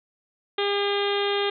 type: harmonic tone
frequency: 403.9 Hz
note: G#4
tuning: 48 cents flat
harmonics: 1 / 2 / 3 / 4 / 5 / 6 / 7 / 8 / 9 / 10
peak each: -24 / -31 / -33 / -35 / -35 / -37 / -37 / -32 / -33 / -43 dBFS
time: 0.58-1.5 s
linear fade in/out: 5 ms
effects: none